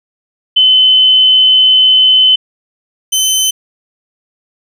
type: tone pair in turn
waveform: sine / 20% pulse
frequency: 3042 / 3061 Hz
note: F#7 / G7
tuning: +47 / -42 cents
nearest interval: unison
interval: 11 cents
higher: second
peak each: -4 dBFS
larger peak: neither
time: 0.56-2.36 / 3.12-3.51 s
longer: first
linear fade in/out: 10 ms
effects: none